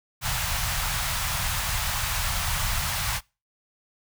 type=band-stop noise; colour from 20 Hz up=pink; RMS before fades=-27 dBFS; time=0.21-3.21 s; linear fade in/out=50 ms; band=140 to 790 Hz; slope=24 dB/octave; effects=noise-tail reverb RT60 0.3 s tail -25 dB re dry